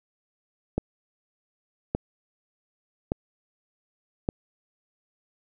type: click train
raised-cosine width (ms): 2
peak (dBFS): -11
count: 4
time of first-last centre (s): 0.78-4.289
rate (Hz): 0.855
effects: none